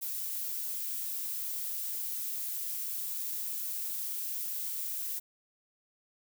violet noise, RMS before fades -36 dBFS, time 0.01-5.2 s, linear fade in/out 20 ms, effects none

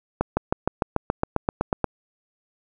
accelerating click train, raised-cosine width 1 ms, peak -6 dBFS, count 13, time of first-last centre 0.21-1.843 s, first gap 160 ms, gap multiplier 0.97, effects none

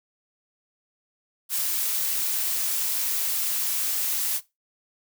blue noise, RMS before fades -26 dBFS, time 1.49-4.41 s, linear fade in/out 50 ms, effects noise-tail reverb RT60 0.2 s tail -17 dB re dry

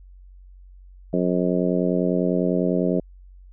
harmonic tone, 90 Hz, F#2, 47 cents flat, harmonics 2 / 3 / 4 / 5 / 6 / 7, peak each -23 / -25 / -26 / -27 / -28 / -28 dBFS, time 1.13-3 s, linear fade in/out 5 ms, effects added 46 Hz sine -43 dBFS peak until 3.52 s

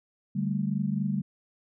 sine chord, D suspended fourth, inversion none, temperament equal, 146.83 / 196 / 220 Hz, D3 / G3 / A3, 0 / 0 / 0 cents, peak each -31 / -28 / -32 dBFS, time 0.35-1.22 s, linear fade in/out 10 ms, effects none

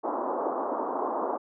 white band-pass noise, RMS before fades -30 dBFS, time 0.03-1.38 s, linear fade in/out 20 ms, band 250 to 1100 Hz, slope 48 dB/octave, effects none

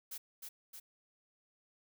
blue noise with echo, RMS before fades -44 dBFS, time 0.11-0.18 s, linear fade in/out 10 ms, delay 310 ms, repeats 2, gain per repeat -3 dB, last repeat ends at 0.8 s, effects none

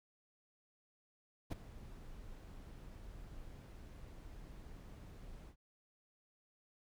brown noise with ADSR envelope, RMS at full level -35 dBFS, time 1.5-5.56 s, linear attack 23 ms, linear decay 13 ms, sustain -17 dB, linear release 89 ms, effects none

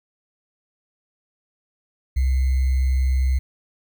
sine tone with sample-and-hold, 65.2 Hz, C2, 5 cents flat, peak -16 dBFS, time 2.16-3.39 s, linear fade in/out 10 ms, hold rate 2100 Hz, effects none

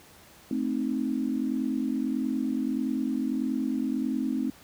sine chord, A diminished, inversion none, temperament equal, 220 / 261.6 / 311.1 Hz, A3 / C4 / Eb4, 0 / 0 / 0 cents, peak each -31 / -28 / -32 dBFS, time 0.51-4.5 s, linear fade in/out 2 ms, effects pink hiss -53 dBFS RMS until 4.63 s + high-pass 60 Hz 12 dB/octave

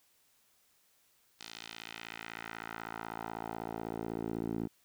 10% pulse tone with band-pass filter sweep, 56.1 Hz, A1, 34 cents sharp, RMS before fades -41 dBFS, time 1.39-4.68 s, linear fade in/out 20 ms, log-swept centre 4500 to 280 Hz, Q 1.4, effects white hiss -70 dBFS RMS until 4.84 s

